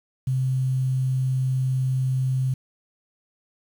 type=tone with quantisation; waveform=sine; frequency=130.3 Hz; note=C3; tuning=7 cents flat; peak=-20 dBFS; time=0.27-2.54 s; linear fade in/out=5 ms; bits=8; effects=none